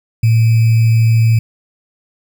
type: tone with sample-and-hold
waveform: sine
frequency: 113.3 Hz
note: A#2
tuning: 49 cents flat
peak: -7 dBFS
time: 0.23-1.39 s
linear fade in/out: 5 ms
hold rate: 2450 Hz
effects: none